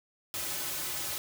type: noise with comb filter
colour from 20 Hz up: white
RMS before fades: -35 dBFS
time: 0.34-1.18 s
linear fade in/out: 0 ms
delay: 4.3 ms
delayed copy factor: -0.75
effects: none